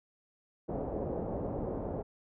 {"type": "low-pass noise", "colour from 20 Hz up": "white", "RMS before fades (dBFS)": -36, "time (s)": [0.68, 2.03], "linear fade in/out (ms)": 20, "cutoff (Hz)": 620, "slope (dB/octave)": 24, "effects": []}